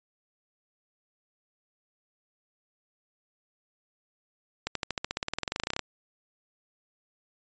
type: accelerating click train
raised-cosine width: 0.2 ms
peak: -12 dBFS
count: 23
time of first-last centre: 4.67-5.793 s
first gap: 83 ms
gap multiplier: 0.95
effects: resampled to 16000 Hz